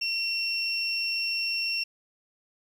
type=tone pair together; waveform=sine; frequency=2726 / 5452 Hz; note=F7 / F8; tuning=-43 / -43 cents; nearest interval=octave; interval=1200 cents; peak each=-28 dBFS; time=0.01-1.84 s; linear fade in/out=10 ms; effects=tanh soft clip ceiling -20 dBFS + 9-bit